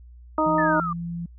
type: harmonic tone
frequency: 311.1 Hz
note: D#4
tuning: in tune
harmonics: 1 / 2 / 3 / 4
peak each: -24 / -24 / -24 / -24 dBFS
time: 0.38-0.8 s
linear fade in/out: 2 ms
type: tone with pitch glide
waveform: sine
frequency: 169.1 to 170.37 Hz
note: E3 to F3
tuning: +44 to -43 cents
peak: -28 dBFS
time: 0.46-1.26 s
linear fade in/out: 5 ms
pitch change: +13 cents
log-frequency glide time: 0.57-1.15 s
type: linear sweep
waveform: sine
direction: down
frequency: 1800 to 1153 Hz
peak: -25 dBFS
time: 0.58-0.93 s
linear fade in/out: 5 ms
effects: added 60 Hz sine -43 dBFS peak until 1.38 s